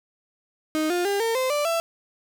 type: tone with pitch steps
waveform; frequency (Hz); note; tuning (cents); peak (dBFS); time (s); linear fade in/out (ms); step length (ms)
35% pulse; 311.1 / 353.3 / 401.1 / 455.5 / 517.2 / 587.3 / 666.9; D#4 / F4 / G4 / A#4 / C5 / D5 / E5; 0 / +20 / +40 / -40 / -20 / 0 / +20; -20; 0.75-1.8; 0; 150
effects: none